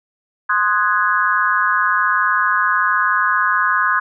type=chord; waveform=sine; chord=Ab dominant seventh; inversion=first; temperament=equal; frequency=1046.5 / 1244.5 / 1480 / 1661.2 Hz; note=C6 / Eb6 / Gb6 / Ab6; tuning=0 / 0 / 0 / 0 cents; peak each=-19 dBFS; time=0.49-4 s; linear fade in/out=10 ms; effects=none